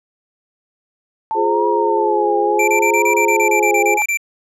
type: tone with vibrato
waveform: sine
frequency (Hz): 880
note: A5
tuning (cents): 0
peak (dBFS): -17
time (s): 1.31-4.02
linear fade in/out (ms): 0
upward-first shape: triangle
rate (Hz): 0.7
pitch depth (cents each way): 150
type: chord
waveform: sine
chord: F minor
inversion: none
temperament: equal with one note detuned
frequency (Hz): 349.2 / 418.9 / 523.3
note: F4 / Ab4 / C5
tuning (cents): 0 / +15 / 0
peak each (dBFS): -20 / -17 / -22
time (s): 1.34-3.99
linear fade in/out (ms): 50
type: tone bursts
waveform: square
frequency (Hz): 2349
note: D7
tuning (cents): 0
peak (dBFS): -16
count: 14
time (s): 2.59-4.173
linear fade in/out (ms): 5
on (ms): 88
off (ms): 27
effects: low-pass 11000 Hz 12 dB/octave